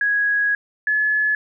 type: tone pair in turn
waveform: sine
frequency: 1661.2 / 1710.9 Hz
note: G#6 / A6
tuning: 0 / -49 cents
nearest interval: minor second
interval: 51 cents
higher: second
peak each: -16 dBFS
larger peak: neither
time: 0.01-0.55 / 0.87-1.35 s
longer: first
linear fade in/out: 2 ms
effects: none